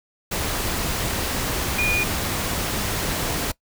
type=tone in noise; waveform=sine; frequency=2442 Hz; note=D#7; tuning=33 cents flat; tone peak=-19 dBFS; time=1.78-2.04 s; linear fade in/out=10 ms; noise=pink; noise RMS=-25 dBFS; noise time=0.31-3.52 s; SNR=+3 dB; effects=noise-tail reverb RT60 0.1 s tail -21 dB re dry